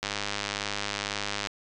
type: click train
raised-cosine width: 0.2 ms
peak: -12 dBFS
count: 148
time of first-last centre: 0.03-1.471 s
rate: 102 Hz
effects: resampled to 24000 Hz